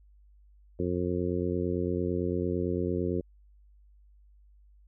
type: harmonic tone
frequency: 88.9 Hz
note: F2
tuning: 31 cents sharp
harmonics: 1 / 2 / 3 / 4 / 5 / 6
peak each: -34 / -34 / -34 / -32 / -34 / -40 dBFS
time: 0.79-3.21 s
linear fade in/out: 5 ms
effects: added 50 Hz sine -55 dBFS peak until 4.87 s